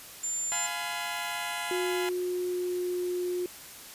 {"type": "tone", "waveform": "sine", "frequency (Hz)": 7200, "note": "A8", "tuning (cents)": 39, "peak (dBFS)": -29, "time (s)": [0.23, 0.67], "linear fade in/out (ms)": 10}
{"type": "chord", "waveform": "15% pulse", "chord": "F diminished", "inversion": "none", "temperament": "just", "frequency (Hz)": [698.5, 838.1, 1005.8], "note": ["F5", "Ab5", "Cb6"], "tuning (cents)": [0, 16, 31], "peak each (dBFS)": -30, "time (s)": [0.52, 2.09], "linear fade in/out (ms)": 0}
{"type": "tone with pitch glide", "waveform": "sine", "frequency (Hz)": [361.3, 358.2], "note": ["F#4", "F4"], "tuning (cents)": [-41, 44], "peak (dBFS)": -28, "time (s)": [1.71, 3.46], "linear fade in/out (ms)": 2, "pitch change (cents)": -15, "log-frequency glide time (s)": [1.86, 3.05]}
{"effects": ["white hiss -46 dBFS RMS until 3.94 s", "resampled to 32000 Hz"]}